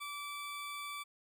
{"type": "tone", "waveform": "20% pulse", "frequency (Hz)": 1159, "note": "D6", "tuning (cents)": -23, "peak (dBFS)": -36, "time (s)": [0, 1.04], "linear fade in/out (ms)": 20, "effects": []}